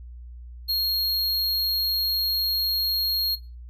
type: tone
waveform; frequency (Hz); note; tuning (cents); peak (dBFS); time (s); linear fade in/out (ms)
square; 4264; C8; +32; -22; 0.68-3.36; 20
effects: noise-tail reverb RT60 0.3 s tail -22 dB re dry + added 60 Hz sine -38 dBFS peak until 3.69 s